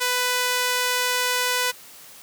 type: tone with high-pass filter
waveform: sawtooth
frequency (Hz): 496.9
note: B4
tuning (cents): +11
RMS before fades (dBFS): -23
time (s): 0-1.72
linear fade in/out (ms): 20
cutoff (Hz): 1100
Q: 0.54
effects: white hiss -45 dBFS RMS until 2.22 s + high-pass 100 Hz 12 dB/octave